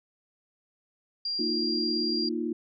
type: tone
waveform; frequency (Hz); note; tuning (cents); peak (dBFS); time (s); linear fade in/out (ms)
sine; 4768; D8; +25; -28; 1.25-2.29; 5
type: chord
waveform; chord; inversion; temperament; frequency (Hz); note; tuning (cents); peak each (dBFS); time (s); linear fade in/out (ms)
sine; Bb suspended fourth; none; equal; 233.1 / 311.1 / 349.2; Bb3 / Eb4 / F4; 0 / 0 / 0; -32; 1.39-2.53; 5
effects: none